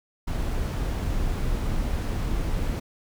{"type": "noise", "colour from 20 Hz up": "brown", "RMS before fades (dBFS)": -26, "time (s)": [0.27, 2.8], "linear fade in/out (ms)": 10, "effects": []}